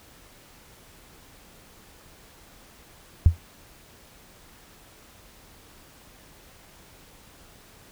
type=tone with exponential decay; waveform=sine; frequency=83.7 Hz; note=E2; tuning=27 cents sharp; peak=-7 dBFS; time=3.26-3.37 s; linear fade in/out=0 ms; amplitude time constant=23 ms; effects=pink hiss -52 dBFS RMS until 7.91 s